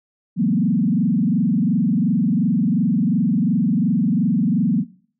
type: tone with frequency modulation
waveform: sine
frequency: 205.5 Hz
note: G#3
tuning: 18 cents flat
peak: -14 dBFS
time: 0.36-4.85 s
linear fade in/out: 50 ms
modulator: 22.8 Hz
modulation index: 1.9
effects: noise-tail reverb RT60 0.5 s tail -19 dB re dry